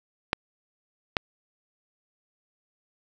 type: clicks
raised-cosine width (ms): 0.3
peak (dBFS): -6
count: 2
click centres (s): 0.331 / 1.168
effects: none